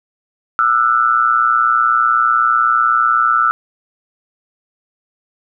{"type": "tone with amplitude modulation", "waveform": "sine", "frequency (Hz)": 1332, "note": "E6", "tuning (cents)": 18, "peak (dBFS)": -6, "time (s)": [0.59, 3.51], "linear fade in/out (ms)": 0, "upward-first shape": "sine", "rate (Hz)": 120, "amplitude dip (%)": 95, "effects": []}